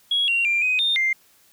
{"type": "tone with pitch steps", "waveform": "sine", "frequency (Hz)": [3323, 2755, 2380, 2508, 3640, 2098], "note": ["G#7", "F7", "D7", "D#7", "A#7", "C7"], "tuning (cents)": [0, -24, 22, 13, -42, 4], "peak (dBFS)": -17, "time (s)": [0.11, 1.13], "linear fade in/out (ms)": 5, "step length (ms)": 170, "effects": ["tanh soft clip ceiling -13 dBFS", "white hiss -57 dBFS RMS until 1.52 s"]}